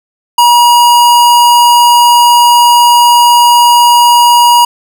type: tone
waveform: square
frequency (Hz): 958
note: A#5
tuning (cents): +47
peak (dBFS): -3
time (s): 0.38-4.65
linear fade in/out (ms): 5
effects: none